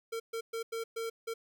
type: tone bursts at uneven times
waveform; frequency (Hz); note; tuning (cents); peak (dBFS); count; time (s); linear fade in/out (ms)
square; 455.4; A#4; -40; -35; 6; 0.12-0.2 / 0.33-0.41 / 0.53-0.63 / 0.72-0.84 / 0.96-1.1 / 1.27-1.34; 10
effects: 12-bit